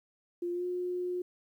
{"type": "tone with pitch glide", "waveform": "sine", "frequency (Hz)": [349.2, 359], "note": ["F4", "F4"], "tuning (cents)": [0, 48], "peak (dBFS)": -31, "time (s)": [0.42, 1.22], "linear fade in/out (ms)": 5, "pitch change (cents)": 48, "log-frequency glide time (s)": [0.52, 0.65], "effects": ["11-bit"]}